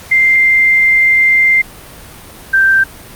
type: tone pair in turn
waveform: sine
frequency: 2093 / 1568 Hz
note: C7 / G6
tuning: 0 / 0 cents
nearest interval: perfect fourth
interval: 500 cents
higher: first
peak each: -6 dBFS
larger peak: neither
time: 0.11-1.62 / 2.53-2.84 s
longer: first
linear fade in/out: 10 ms
effects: pink hiss -34 dBFS RMS until 3.15 s + Opus 48 kbps